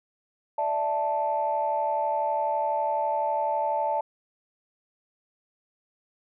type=chord; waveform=sine; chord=D suspended second; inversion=none; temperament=equal; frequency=587.3 / 659.3 / 880 Hz; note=D5 / E5 / A5; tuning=0 / 0 / 0 cents; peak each=-29 / -30 / -25 dBFS; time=0.58-4.01 s; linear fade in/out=5 ms; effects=tanh soft clip ceiling -15 dBFS